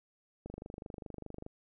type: click train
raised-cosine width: 2 ms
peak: -30 dBFS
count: 26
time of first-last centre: 0.46-1.464 s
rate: 24.9 Hz
effects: none